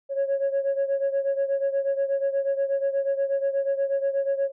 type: beating tone pair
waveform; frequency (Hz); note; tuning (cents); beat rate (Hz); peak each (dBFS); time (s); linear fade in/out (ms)
sine; 549 / 557.3; C#5 / C#5; -17 / +9; 8.3; -22 / -26; 0.09-4.52; 50
effects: tanh soft clip ceiling -18 dBFS